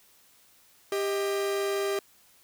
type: tone pair together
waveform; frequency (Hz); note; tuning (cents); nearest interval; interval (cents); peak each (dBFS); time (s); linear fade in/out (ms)
45% pulse; 396.6 / 629.6; G4 / D#5; +20 / +20; minor sixth; 800; -27 / -35; 0.92-1.99; 2
effects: white hiss -60 dBFS RMS until 2.43 s